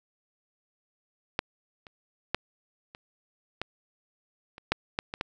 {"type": "clicks", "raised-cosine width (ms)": 0.3, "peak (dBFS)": [-9, -30, -9, -28, -15, -28, -7, -11, -18, -13], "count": 10, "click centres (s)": [1.391, 1.868, 2.346, 2.949, 3.616, 4.581, 4.72, 4.989, 5.139, 5.211], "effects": []}